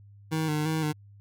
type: tone with vibrato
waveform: 25% pulse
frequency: 155 Hz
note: D#3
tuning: 6 cents flat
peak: -22 dBFS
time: 0.31-0.93 s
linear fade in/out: 20 ms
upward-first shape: square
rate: 2.9 Hz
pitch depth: 38 cents each way
effects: added 101 Hz sine -49 dBFS peak until 1.2 s